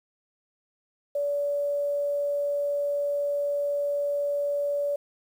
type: tone with quantisation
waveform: sine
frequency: 574 Hz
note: D5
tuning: 40 cents flat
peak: -24 dBFS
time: 1.15-4.96 s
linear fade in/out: 5 ms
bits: 9
effects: none